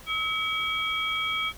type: tone cluster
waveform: sine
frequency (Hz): 1288 / 2279 / 3257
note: E6 / C#7 / G#7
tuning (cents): -41 / +47 / -34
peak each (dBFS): -31 / -29 / -30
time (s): 0.06-1.53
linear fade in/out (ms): 50
effects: added 50 Hz sine -54 dBFS peak until 1.57 s + pink hiss -48 dBFS RMS until 1.57 s